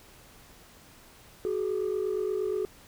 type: tone pair together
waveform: sine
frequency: 374.9 / 423.4 Hz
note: F#4 / G#4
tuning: +23 / +33 cents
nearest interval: major second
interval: 210 cents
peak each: -28 dBFS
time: 1.45-2.65 s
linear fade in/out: 0 ms
effects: tanh soft clip ceiling -23 dBFS + pink hiss -54 dBFS RMS until 2.87 s